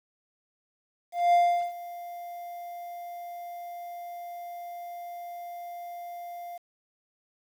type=tone with ADSR envelope; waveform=triangle; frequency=698.5 Hz; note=F5; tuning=in tune; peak=-15 dBFS; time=1.12-6.58 s; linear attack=210 ms; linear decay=390 ms; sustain=-20 dB; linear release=10 ms; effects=9-bit